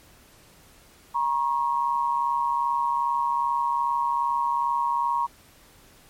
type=tone pair together; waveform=sine; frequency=950 / 1092.5 Hz; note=A#5 / C#6; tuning=+33 / -26 cents; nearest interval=major second; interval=241 cents; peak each=-23 / -26 dBFS; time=1.14-5.27 s; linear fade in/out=20 ms; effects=pink hiss -54 dBFS RMS until 6.09 s + MP3 64 kbps